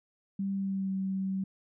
sine tone with pitch glide, 196 to 191.63 Hz, G3 to G3, 0 to -39 cents, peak -29 dBFS, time 0.39-1.44 s, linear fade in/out 5 ms, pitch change -39 cents, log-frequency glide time 0.53-0.92 s, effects none

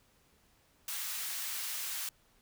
white high-pass noise, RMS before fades -38 dBFS, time 0.88-2.09 s, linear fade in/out 2 ms, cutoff 1200 Hz, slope 12 dB/octave, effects pink hiss -68 dBFS RMS until 2.41 s

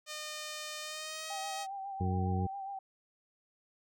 5% pulse tone with pitch glide, 609 to 633 Hz, D#5 to D#5, -37 to +30 cents, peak -28 dBFS, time 0.06-1.67 s, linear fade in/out 50 ms, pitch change +67 cents, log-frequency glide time 0.81-1.28 s
sine tone with vibrato, 784 Hz, G5, in tune, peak -38 dBFS, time 1.3-2.79 s, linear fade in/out 5 ms, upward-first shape sine, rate 7.3 Hz, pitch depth 37 cents each way
harmonic tone, 92.5 Hz, F#2, in tune, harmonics 1 / 2 / 3 / 4 / 5, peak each -31 / -35 / -47 / -42 / -45 dBFS, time 2-2.47 s, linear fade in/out 10 ms
effects none

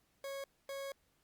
40% pulse tone bursts at uneven times, 550 Hz, C#5, 14 cents flat, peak -40 dBFS, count 2, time 0.24-0.44 / 0.69-0.92 s, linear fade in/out 2 ms, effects pink hiss -75 dBFS RMS until 1.23 s + Opus 48 kbps

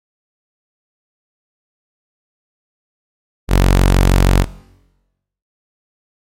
sawtooth tone, 46.25 Hz, F#1, in tune, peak -4 dBFS, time 3.48-4.46 s, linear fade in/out 50 ms, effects noise-tail reverb RT60 1.0 s tail -20 dB re dry + MP3 64 kbps

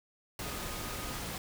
sine tone in noise, 1244.5 Hz, D#6, in tune, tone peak -48 dBFS, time 0.44-1.18 s, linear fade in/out 2 ms, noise pink, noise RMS -39 dBFS, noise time 0.39-1.38 s, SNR -12 dB, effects none

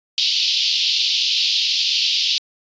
white band-pass noise, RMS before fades -19 dBFS, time 0.18-2.38 s, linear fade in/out 0 ms, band 2800 to 5000 Hz, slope 48 dB/octave, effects resampled to 16000 Hz

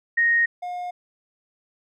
sine / triangle tone pair in turn, 1864.7 / 715.2 Hz, A#6 / F5, 0 / +41 cents, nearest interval octave + perfect fourth, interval 1659 cents, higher first, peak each -16 / -26 dBFS, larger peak first, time 0.17-0.46 / 0.62-0.91 s, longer neither, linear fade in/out 10 ms, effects none

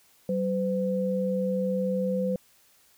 sine tone pair together, 190 / 508.4 Hz, F#3 / C5, +46 / -50 cents, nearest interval octave + perfect fourth, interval 1704 cents, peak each -27 / -27 dBFS, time 0.29-2.36 s, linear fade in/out 2 ms, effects white hiss -61 dBFS RMS until 2.97 s

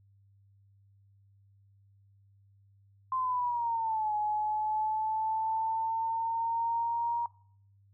sine exponential two-way sweep, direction down then up, 1046.5 to 842 to 945 Hz, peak -28 dBFS, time 3.12-7.26 s, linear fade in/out 2 ms, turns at 4.15 s, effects noise-tail reverb RT60 0.6 s tail -22 dB re dry + added 99 Hz sine -60 dBFS peak until 7.93 s

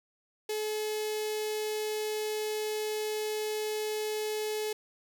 sawtooth tone with notch filter, 428 Hz, A4, 48 cents flat, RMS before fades -33 dBFS, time 0.49-4.73 s, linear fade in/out 5 ms, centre 1200 Hz, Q 0.74, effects none

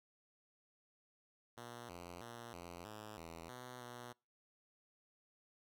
5% pulse tone with pitch steps, 120 / 87.3 / 118.1 / 86.7 / 107 / 83.1 / 124.9 / 121.4 Hz, B2 / F2 / A#2 / F2 / A2 / E2 / B2 / B2, -49 / 0 / +23 / -12 / -48 / +15 / +20 / -29 cents, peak -38 dBFS, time 1.57-4.13 s, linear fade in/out 10 ms, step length 320 ms, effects noise-tail reverb RT60 0.3 s tail -26 dB re dry

